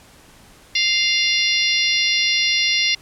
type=harmonic tone; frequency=698.5 Hz; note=F5; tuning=in tune; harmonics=3 / 4 / 5 / 6 / 7 / 8; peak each=-21 / -22 / -23 / -24 / -24 / -25 dBFS; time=0.75-2.95 s; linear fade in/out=5 ms; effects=pink hiss -48 dBFS RMS until 3.01 s + low-pass 12000 Hz 12 dB/octave